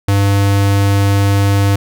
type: tone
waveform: square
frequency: 99.7 Hz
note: G2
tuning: 30 cents sharp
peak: -10 dBFS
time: 0.08-1.76 s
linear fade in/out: 5 ms
effects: none